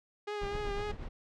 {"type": "tone with vibrato", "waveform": "sawtooth", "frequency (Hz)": 410, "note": "G#4", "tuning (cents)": -22, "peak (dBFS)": -31, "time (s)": [0.27, 0.92], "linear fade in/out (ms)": 10, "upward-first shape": "triangle", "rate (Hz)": 3.8, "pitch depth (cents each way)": 42}
{"type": "noise with tremolo", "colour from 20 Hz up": "brown", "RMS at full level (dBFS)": -37, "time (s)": [0.41, 1.09], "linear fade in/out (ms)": 10, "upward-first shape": "triangle", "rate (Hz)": 8.4, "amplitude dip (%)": 60}
{"effects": ["low-pass 4000 Hz 12 dB/octave"]}